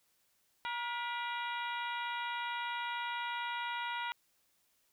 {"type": "harmonic tone with a mistuned harmonic", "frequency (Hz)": 475.6, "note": "A#4", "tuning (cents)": 35, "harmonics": [2, 3, 4, 5, 6, 7, 8], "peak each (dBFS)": [-38, -42, -44, -46, -48, -49, -50], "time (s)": [0.65, 4.12], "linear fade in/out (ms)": 0, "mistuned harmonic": 4, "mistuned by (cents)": 64, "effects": ["white hiss -74 dBFS RMS until 4.92 s"]}